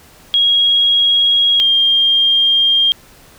sine tone pair in turn, 3294 / 3209 Hz, G#7 / G7, -15 / +40 cents, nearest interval unison, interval 45 cents, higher first, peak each -9 dBFS, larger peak neither, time 0.34-1.6 / 1.6-2.92 s, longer second, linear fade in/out 0 ms, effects pink hiss -44 dBFS RMS until 3.38 s

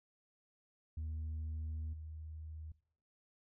sine tone with level steps, 78.4 Hz, D#2, 14 cents sharp, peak -36 / -44 dBFS, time 0.97-2.72 s, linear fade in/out 5 ms, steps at 1.93 s, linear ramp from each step 5 ms, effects noise-tail reverb RT60 0.6 s tail -21 dB re dry + tanh soft clip ceiling -37 dBFS

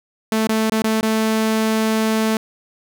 sawtooth tone with dropouts, 220 Hz, A3, in tune, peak -12 dBFS, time 0.32-2.37 s, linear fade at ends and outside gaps 2 ms, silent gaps 0.472-0.491 / 0.698-0.72 / 0.821-0.841 / 1.01-1.028 s, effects none

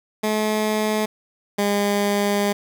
15% pulse tone pair in turn, 214.6 / 203.4 Hz, A3 / G#3, -43 / -36 cents, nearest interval minor second, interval 93 cents, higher first, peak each -13 / -12 dBFS, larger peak second, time 0.23-1.06 / 1.58-2.53 s, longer second, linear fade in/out 10 ms, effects none

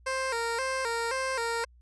15% pulse tone with vibrato, 493.9 Hz, B4, in tune, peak -22 dBFS, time 0.06-1.65 s, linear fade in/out 10 ms, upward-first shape square, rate 1.9 Hz, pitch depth 110 cents each way, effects added 60 Hz sine -54 dBFS peak until 1.81 s + resampled to 24000 Hz

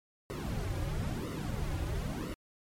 brown noise with flanger, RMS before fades -35 dBFS, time 0.3-2.34 s, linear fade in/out 0 ms, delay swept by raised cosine 1.2 to 4.6 ms, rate 1 Hz, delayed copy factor -0.85, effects MP3 64 kbps

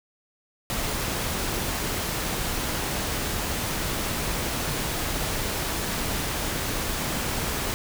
pink noise, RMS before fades -28 dBFS, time 0.7-7.74 s, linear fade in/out 0 ms, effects none

